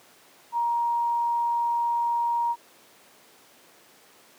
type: tone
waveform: sine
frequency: 942 Hz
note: A#5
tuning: 18 cents sharp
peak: -22 dBFS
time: 0.52-2.56 s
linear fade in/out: 50 ms
effects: pink hiss -54 dBFS RMS until 4.38 s + high-pass 300 Hz 12 dB/octave